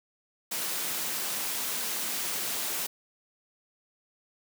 white high-pass noise, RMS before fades -32 dBFS, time 0.51-2.87 s, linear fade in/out 10 ms, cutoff 150 Hz, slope 24 dB/octave, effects none

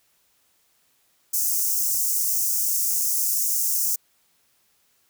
white high-pass noise, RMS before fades -23 dBFS, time 1.33-3.96 s, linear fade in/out 10 ms, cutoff 5600 Hz, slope 48 dB/octave, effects white hiss -65 dBFS RMS until 5.09 s

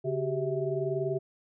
sine tone cluster, 140.6 / 378.5 / 398.9 / 652 Hz, C#3 / F#4 / G4 / E5, +25 / +39 / +30 / -19 cents, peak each -34 / -31 / -33 / -35 dBFS, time 0.04-1.19 s, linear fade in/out 20 ms, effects none

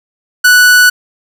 45% pulse tone, 1480 Hz, F#6, in tune, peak -3 dBFS, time 0.44-0.9 s, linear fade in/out 10 ms, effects none

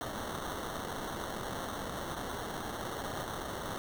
white noise with sample-and-hold, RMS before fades -39 dBFS, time 0.01-3.78 s, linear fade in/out 0 ms, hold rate 2450 Hz, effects none

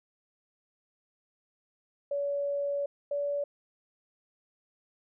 sine tone pair in turn, 568 / 573.3 Hz, C#5 / D5, +42 / -42 cents, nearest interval unison, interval 16 cents, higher second, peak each -28 dBFS, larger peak neither, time 2.11-2.86 / 3.11-3.44 s, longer first, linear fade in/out 5 ms, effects none

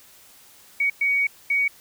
sine tone bursts at uneven times, 2246 Hz, C#7, 22 cents sharp, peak -18 dBFS, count 3, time 0.8-0.9 / 1.01-1.27 / 1.5-1.68 s, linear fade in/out 5 ms, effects white hiss -51 dBFS RMS until 1.8 s

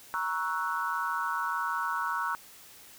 sine chord, F# dominant seventh, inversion first, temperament equal with one note detuned, 942.1 / 1108.7 / 1318.5 / 1480 Hz, A#5 / C#6 / E6 / F#6, +18 / 0 / 0 / 0 cents, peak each -34 dBFS, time 0.14-2.35 s, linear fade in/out 0 ms, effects white hiss -52 dBFS RMS until 2.98 s

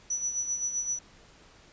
sine tone with tremolo, 5920 Hz, F#8, in tune, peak -26 dBFS, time 0.1-0.99 s, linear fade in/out 5 ms, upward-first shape sine, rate 7.7 Hz, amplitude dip 60%, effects pink hiss -56 dBFS RMS until 1.72 s + resampled to 16000 Hz

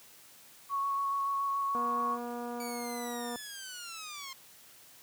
sine tone with vibrato, 1108.7 Hz, C#6, in tune, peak -29 dBFS, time 0.69-2.18 s, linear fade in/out 50 ms, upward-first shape square, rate 7 Hz, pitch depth 9 cents each way
click train, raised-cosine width 1 ms, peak -27 dBFS, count 387, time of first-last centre 1.75-3.358 s, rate 240 Hz
10% pulse linear sweep, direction down, 2297 to 1050 Hz, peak -33 dBFS, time 2.6-4.33 s, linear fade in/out 2 ms
effects white hiss -56 dBFS RMS until 5.02 s + high-pass 80 Hz 12 dB/octave

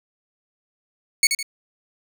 15% pulse tone with echo, 2217 Hz, C#7, in tune, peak -6 dBFS, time 1.23-1.27 s, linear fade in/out 2 ms, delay 79 ms, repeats 2, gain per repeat -7 dB, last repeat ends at 1.428 s, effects none

